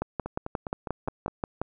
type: two click trains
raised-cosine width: 1 ms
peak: -19 / -14 dBFS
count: 6 / 10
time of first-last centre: 0.26-1.28 / 0.02-1.616 s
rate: 4.9 / 5.64 Hz
effects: none